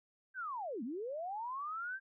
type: linear two-way sweep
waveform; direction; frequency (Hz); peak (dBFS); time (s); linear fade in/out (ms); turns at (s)
sine; down then up; 1600 to 209.5 to 1600; -38; 0.34-2; 50; 0.83
effects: none